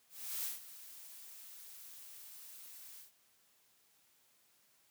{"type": "noise with ADSR envelope", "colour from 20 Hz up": "blue", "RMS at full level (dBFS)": -38, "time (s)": [0.09, 3.12], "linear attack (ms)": 350, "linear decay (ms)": 150, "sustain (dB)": -15, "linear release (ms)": 130, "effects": ["white hiss -71 dBFS RMS until 4.9 s", "high-pass 80 Hz 12 dB/octave"]}